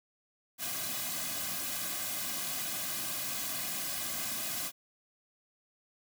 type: noise with comb filter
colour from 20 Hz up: white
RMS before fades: -36 dBFS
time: 0.58-4.72 s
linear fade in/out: 50 ms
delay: 2.2 ms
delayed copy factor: -0.9
effects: none